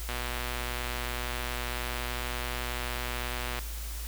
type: click train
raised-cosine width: 0.3 ms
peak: -18 dBFS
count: 428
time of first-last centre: 0.09-3.59 s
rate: 122 Hz
effects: added 55 Hz sine -35 dBFS peak until 4.07 s + white hiss -43 dBFS RMS until 4.07 s